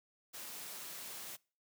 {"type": "noise with amplitude modulation", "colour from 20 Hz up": "white", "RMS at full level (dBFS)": -45, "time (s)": [0.33, 1.37], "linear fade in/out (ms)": 20, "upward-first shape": "sine", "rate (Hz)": 215, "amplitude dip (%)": 35, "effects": ["noise-tail reverb RT60 0.4 s tail -25 dB re dry", "high-pass 150 Hz 12 dB/octave"]}